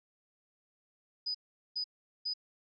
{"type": "tone bursts", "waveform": "sine", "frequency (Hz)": 4978, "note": "D#8", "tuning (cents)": 0, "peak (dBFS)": -32, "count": 3, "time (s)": [1.26, 2.338], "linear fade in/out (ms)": 10, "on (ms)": 86, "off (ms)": 410, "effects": []}